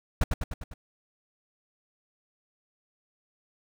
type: noise with echo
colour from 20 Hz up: brown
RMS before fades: -20 dBFS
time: 0.21-0.24 s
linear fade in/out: 5 ms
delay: 100 ms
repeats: 5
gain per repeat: -4 dB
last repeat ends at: 0.74 s
effects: none